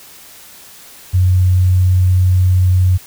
sine tone, 91.7 Hz, F#2, 15 cents flat, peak -8 dBFS, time 1.13-2.98 s, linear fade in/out 20 ms, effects white hiss -39 dBFS RMS until 3.06 s

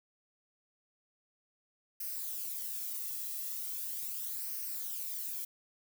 violet noise with flanger, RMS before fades -39 dBFS, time 2-5.45 s, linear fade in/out 5 ms, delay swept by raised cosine 0.27 to 1.37 ms, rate 0.39 Hz, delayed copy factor -0.55, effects none

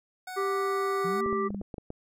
25% pulse tone, 740 Hz, F#5, in tune, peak -33 dBFS, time 0.27-1.21 s, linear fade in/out 5 ms
harmonic tone, 392 Hz, G4, in tune, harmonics 1 / 3 / 5, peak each -28 / -30 / -41 dBFS, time 0.36-1.49 s, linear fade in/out 20 ms
sine exponential two-way sweep, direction up then down, 167.2 to 230 to 194.7 Hz, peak -33 dBFS, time 1.04-1.62 s, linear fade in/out 10 ms, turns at 1.23 s
clicks, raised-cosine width 2 ms, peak -24 dBFS, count 8, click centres 1.262 / 1.328 / 1.505 / 1.546 / 1.614 / 1.742 / 1.782 / 1.904 s
effects none

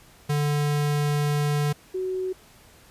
square / sine tone pair in turn, 146.83 / 372.8 Hz, D3 / F#4, 0 / +13 cents, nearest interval octave + major third, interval 1613 cents, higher second, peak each -22 / -25 dBFS, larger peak first, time 0.29-1.73 / 1.94-2.33 s, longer first, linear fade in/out 10 ms, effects pink hiss -53 dBFS RMS until 2.9 s + resampled to 32000 Hz

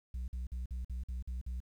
sine tone bursts, 62 Hz, B1, 7 cents sharp, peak -33 dBFS, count 8, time 0.14-1.603 s, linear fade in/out 5 ms, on 140 ms, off 49 ms, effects tanh soft clip ceiling -35 dBFS + 11-bit

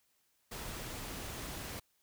pink noise, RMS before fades -43 dBFS, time 0.51-1.8 s, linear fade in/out 10 ms, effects white hiss -75 dBFS RMS until 2.02 s

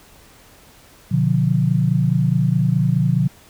sine chord, B diminished, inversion none, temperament just, 123.47 / 148.16 / 177.8 Hz, B2 / D3 / F3, 0 / +16 / +31 cents, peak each -19 / -18 / -19 dBFS, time 1.11-3.28 s, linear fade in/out 10 ms, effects pink hiss -48 dBFS RMS until 3.49 s

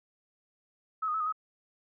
sine tone with pitch steps, 1291 / 1234 / 1300 / 1234 / 1274 Hz, E6 / D#6 / E6 / D#6 / D#6, -37 / -15 / -24 / -15 / +41 cents, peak -28 dBFS, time 1.02-1.325 s, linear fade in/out 10 ms, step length 61 ms, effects none

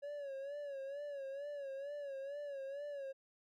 triangle tone with vibrato, 561 Hz, C#5, 21 cents sharp, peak -40 dBFS, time 0.02-3.13 s, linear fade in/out 20 ms, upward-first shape sine, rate 2.2 Hz, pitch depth 75 cents each way, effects none

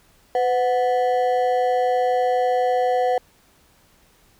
triangle ring-modulated tone, 620 Hz, D#5, 6 cents flat, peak -12 dBFS, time 0.35-3.18 s, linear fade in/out 2 ms, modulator 116 Hz, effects pink hiss -57 dBFS RMS until 4.39 s

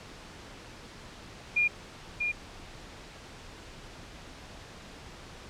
sine tone with echo, 2417 Hz, D7, 49 cents sharp, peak -22 dBFS, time 1.56-1.68 s, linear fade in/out 10 ms, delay 640 ms, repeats 1, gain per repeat -5 dB, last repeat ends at 2.32 s, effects pink hiss -47 dBFS RMS until 5.49 s + low-pass 6000 Hz 12 dB/octave

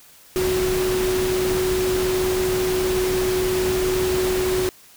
sine tone in noise, 370 Hz, F#4, in tune, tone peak -19 dBFS, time 0.36-4.69 s, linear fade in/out 0 ms, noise pink, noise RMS -27 dBFS, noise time 0.36-4.69 s, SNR +5 dB, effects white hiss -49 dBFS RMS until 4.96 s

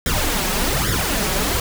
pink noise with flanger, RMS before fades -20 dBFS, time 0.06-1.6 s, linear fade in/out 2 ms, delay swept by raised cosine 0.55 to 5.45 ms, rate 1.2 Hz, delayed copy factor +0.8, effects none

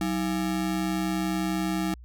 square ring-modulated tone, 252.6 Hz, B3, 39 cents sharp, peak -23 dBFS, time 0.01-1.94 s, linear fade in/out 2 ms, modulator 65.8 Hz, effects added 60 Hz sine -43 dBFS peak until 2.04 s

